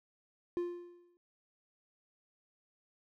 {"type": "tone with exponential decay", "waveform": "triangle", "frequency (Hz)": 350, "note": "F4", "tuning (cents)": 4, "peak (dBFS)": -28, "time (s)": [0.57, 1.17], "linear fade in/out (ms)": 0, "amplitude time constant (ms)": 130, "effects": []}